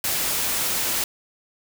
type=noise; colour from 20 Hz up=white; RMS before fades=-24 dBFS; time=0.04-1.04 s; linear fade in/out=2 ms; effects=none